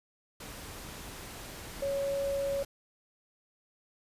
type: tone in noise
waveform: sine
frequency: 556 Hz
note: C#5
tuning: 5 cents sharp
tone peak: -29 dBFS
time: 1.82-2.63 s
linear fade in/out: 5 ms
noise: pink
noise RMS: -44 dBFS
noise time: 0.4-2.65 s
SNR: +12 dB
effects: resampled to 32000 Hz